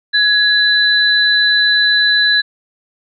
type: tone pair together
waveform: sine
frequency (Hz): 1680 / 3996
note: G#6 / B7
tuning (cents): +19 / +20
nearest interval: octave + minor third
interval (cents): 1501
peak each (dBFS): -12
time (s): 0.13-2.42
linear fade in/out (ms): 20
effects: none